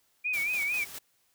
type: tone with vibrato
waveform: sine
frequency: 2365 Hz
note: D7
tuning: 12 cents sharp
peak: -27 dBFS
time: 0.24-0.85 s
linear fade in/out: 20 ms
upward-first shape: sine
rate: 4.4 Hz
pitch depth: 110 cents each way
type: noise with tremolo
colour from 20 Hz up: white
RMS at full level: -40 dBFS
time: 0.33-0.99 s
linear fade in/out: 10 ms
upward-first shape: square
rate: 4.9 Hz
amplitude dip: 45%
effects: white hiss -70 dBFS RMS until 1.34 s